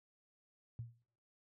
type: tone with exponential decay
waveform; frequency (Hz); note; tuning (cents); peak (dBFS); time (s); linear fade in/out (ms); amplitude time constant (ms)
sine; 117; A#2; +7; -38; 0.79-1.02; 0; 49
effects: noise-tail reverb RT60 0.6 s tail -24 dB re dry + high-pass 60 Hz 12 dB/octave